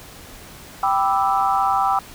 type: chord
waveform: sine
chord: E minor seventh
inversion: first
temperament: equal with one note detuned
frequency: 784 / 987.8 / 1180.1 / 1318.5 Hz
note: G5 / B5 / D6 / E6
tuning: 0 / 0 / +8 / 0 cents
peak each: -19 / -23 / -23 / -23 dBFS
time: 0.83-1.99 s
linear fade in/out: 2 ms
effects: pink hiss -41 dBFS RMS until 2.14 s